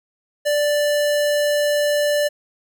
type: tone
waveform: square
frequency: 587.3 Hz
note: D5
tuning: in tune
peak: -17 dBFS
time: 0.45-2.29 s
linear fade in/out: 20 ms
effects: none